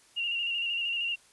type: tone with vibrato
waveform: sine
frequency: 2794 Hz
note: F7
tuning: in tune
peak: -28 dBFS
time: 0.16-1.16 s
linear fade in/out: 20 ms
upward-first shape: square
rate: 13 Hz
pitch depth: 32 cents each way
effects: white hiss -60 dBFS RMS until 1.32 s + resampled to 24000 Hz